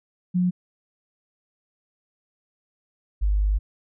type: tone pair in turn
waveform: sine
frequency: 180 / 50.62 Hz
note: F#3 / G#1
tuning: -47 / -44 cents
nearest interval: octave + minor seventh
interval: 2197 cents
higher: first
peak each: -18 dBFS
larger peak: neither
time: 0.34-0.51 / 3.21-3.59 s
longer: second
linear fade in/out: 20 ms
effects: none